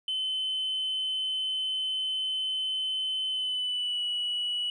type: tone with pitch glide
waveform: sine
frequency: 3052 to 2938 Hz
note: G7 to F#7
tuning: -47 to -13 cents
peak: -26 dBFS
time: 0.08-4.7 s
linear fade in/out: 2 ms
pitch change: -66 cents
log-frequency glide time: 3.29-4.03 s
effects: tanh soft clip ceiling -25 dBFS